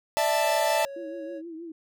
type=chord; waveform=45% pulse; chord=D suspended second; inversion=none; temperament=equal with one note detuned; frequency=593.8 / 659.3 / 880 Hz; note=D5 / E5 / A5; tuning=+19 / 0 / 0 cents; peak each=-27 / -26 / -26 dBFS; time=0.17-0.85 s; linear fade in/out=0 ms
type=tone; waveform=triangle; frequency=554.4 Hz; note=C#5; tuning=in tune; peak=-34 dBFS; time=0.41-1.42 s; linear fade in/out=50 ms
type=tone with vibrato; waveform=sine; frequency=329.7 Hz; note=E4; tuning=in tune; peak=-36 dBFS; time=0.96-1.72 s; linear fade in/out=5 ms; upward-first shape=triangle; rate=6.3 Hz; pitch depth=89 cents each way
effects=none